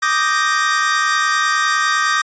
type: chord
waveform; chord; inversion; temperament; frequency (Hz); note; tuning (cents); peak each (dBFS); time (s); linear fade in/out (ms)
45% pulse; Eb major seventh; third; equal; 1174.7 / 1244.5 / 1568 / 1864.7; D6 / Eb6 / G6 / Bb6; 0 / 0 / 0 / 0; -20; 0.02-2.22; 10
effects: resampled to 16000 Hz